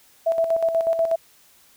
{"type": "tone with tremolo", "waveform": "sine", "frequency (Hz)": 659.3, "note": "E5", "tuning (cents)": 0, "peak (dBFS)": -16, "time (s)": [0.26, 1.16], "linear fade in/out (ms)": 10, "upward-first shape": "square", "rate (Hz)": 8.2, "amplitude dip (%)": 55, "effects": ["white hiss -55 dBFS RMS until 1.76 s"]}